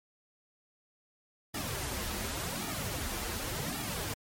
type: noise with flanger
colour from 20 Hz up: pink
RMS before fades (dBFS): -36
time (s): 1.54-4.14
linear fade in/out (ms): 5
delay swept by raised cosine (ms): 1.9 to 7.4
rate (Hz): 0.89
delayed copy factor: -0.85
effects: MP3 64 kbps